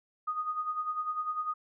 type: tone with tremolo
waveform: sine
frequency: 1240 Hz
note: D#6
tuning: 6 cents flat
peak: -28 dBFS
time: 0.27-1.54 s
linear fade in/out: 10 ms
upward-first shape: sine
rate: 10 Hz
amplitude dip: 65%
effects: none